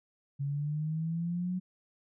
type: exponential sweep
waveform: sine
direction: up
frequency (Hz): 138.59 to 185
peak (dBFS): -30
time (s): 0.39-1.6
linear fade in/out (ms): 20
effects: none